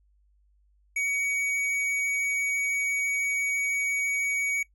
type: tone with hard clipping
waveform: sine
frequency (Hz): 2253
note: C#7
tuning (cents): +28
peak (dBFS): -27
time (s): 0.96-4.63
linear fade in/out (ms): 5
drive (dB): 9
effects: noise-tail reverb RT60 0.1 s tail -19 dB re dry + added 50 Hz sine -61 dBFS peak until 4.74 s